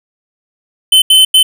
square tone bursts at uneven times, 3057 Hz, G7, 44 cents flat, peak -4 dBFS, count 3, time 0.92-1.02 / 1.1-1.25 / 1.34-1.43 s, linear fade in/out 5 ms, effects none

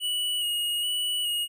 square tone with vibrato, 2912 Hz, F#7, 28 cents flat, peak -26 dBFS, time 0-1.48 s, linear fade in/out 50 ms, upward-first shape square, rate 1.2 Hz, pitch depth 22 cents each way, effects none

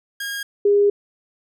sawtooth / sine tone pair in turn, 1628 / 407 Hz, G#6 / G#4, -35 / -35 cents, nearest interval 2 octaves, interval 2400 cents, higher first, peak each -22 / -12 dBFS, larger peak second, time 0.2-0.43 / 0.65-0.9 s, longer second, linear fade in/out 5 ms, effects none

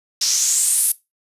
white noise with band-pass filter sweep, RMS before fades -18 dBFS, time 0.21-0.92 s, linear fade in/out 5 ms, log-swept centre 5200 to 11000 Hz, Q 4.1, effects noise-tail reverb RT60 0.2 s tail -19 dB re dry + resampled to 32000 Hz

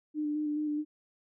sine tone with vibrato, 300 Hz, D4, 37 cents sharp, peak -29 dBFS, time 0.14-0.85 s, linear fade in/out 50 ms, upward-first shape square, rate 4.7 Hz, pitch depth 17 cents each way, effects none

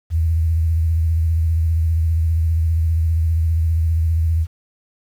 sine tone with vibrato, 81.4 Hz, E2, 21 cents flat, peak -14 dBFS, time 0.1-4.47 s, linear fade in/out 50 ms, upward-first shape triangle, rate 15 Hz, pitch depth 70 cents each way, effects 8-bit

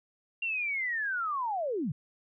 sine linear sweep, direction down, 2779 to 121 Hz, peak -29 dBFS, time 0.42-1.92 s, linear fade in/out 5 ms, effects none

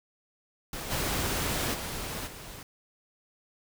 pink noise with level steps, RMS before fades -37 / -30 / -36 / -44 dBFS, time 0.73-2.63 s, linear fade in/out 2 ms, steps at 0.9 / 1.73 / 2.26 s, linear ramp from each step 20 ms, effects none

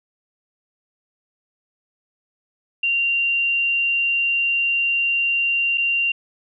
sine tone with dropouts, 2770 Hz, F7, 15 cents flat, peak -17 dBFS, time 2.83-6.12 s, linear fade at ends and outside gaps 5 ms, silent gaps 5.775-5.779 s, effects none

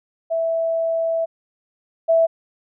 sine tone pair in turn, 658 / 658 Hz, E5 / E5, -3 / -3 cents, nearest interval unison, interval 0 cents, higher neither, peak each -18 / -12 dBFS, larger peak second, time 0.3-1.26 / 2.08-2.27 s, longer first, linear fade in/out 20 ms, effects none

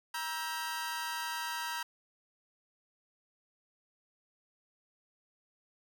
sawtooth chord, E diminished, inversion second, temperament just, 949.3 / 1318.5 / 1582.2 Hz, Bb5 / E6 / G6, +31 / 0 / +16 cents, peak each -34 / -39 / -37 dBFS, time 0.14-1.83 s, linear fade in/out 5 ms, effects none

